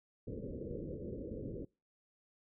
white low-pass noise, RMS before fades -43 dBFS, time 0.27-1.65 s, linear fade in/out 5 ms, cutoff 540 Hz, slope 96 dB/octave, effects noise-tail reverb RT60 0.3 s tail -25 dB re dry

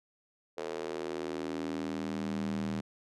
square tone with high-pass filter sweep, 40.11 Hz, E1, 47 cents flat, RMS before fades -36 dBFS, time 0.57-2.81 s, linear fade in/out 10 ms, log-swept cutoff 460 to 170 Hz, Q 3.3, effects low-pass 7000 Hz 12 dB/octave

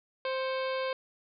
harmonic tone with a mistuned harmonic, 524 Hz, C5, 2 cents sharp, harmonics 1 / 2 / 3 / 4 / 5 / 6 / 7 / 8 / 9, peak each -31 / -37 / -41 / -43 / -45 / -47 / -48 / -49 / -50 dBFS, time 0.25-0.93 s, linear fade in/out 2 ms, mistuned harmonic 4, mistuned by +96 cents, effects none

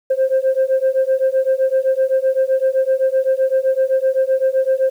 sine beating tone pair, 523.3 / 531.1 Hz, C5 / C5, 0 / +26 cents, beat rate 7.8 Hz, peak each -15 dBFS, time 0.1-4.9 s, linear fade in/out 10 ms, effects tanh soft clip ceiling -9 dBFS + 8-bit

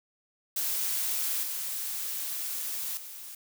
blue noise with level steps, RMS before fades -30 / -34 / -43 dBFS, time 0.56-3.35 s, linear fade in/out 5 ms, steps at 1.43 / 2.97 s, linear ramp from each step 2 ms, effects none

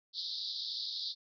pink band-pass noise, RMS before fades -39 dBFS, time 0.13-1.15 s, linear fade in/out 50 ms, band 3600 to 5000 Hz, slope 96 dB/octave, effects none

